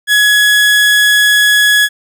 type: tone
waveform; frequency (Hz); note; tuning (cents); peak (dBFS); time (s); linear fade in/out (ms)
30% pulse; 1682; G#6; +22; -4; 0.07-1.89; 50
effects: none